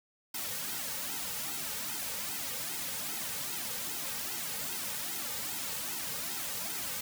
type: noise with flanger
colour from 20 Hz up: white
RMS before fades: -37 dBFS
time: 0.34-7.01 s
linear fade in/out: 5 ms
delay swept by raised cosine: 1.7 to 3 ms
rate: 2.5 Hz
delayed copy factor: -0.95
effects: none